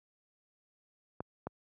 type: clicks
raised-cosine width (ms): 1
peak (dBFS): -23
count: 2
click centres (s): 1.205 / 1.47
effects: high-pass 80 Hz 12 dB/octave